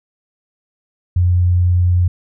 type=tone; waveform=sine; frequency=89 Hz; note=F2; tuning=33 cents sharp; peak=-10 dBFS; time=1.16-2.08 s; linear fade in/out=5 ms; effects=none